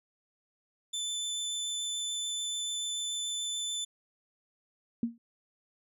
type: tone with vibrato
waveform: 25% pulse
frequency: 3520 Hz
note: A7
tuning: in tune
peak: -28 dBFS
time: 0.93-3.85 s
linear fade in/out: 10 ms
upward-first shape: triangle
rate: 6.9 Hz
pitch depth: 8 cents each way
type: tone with exponential decay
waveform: sine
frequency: 233.1 Hz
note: A#3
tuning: in tune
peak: -23 dBFS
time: 5.03-5.18 s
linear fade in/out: 2 ms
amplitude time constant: 32 ms
effects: none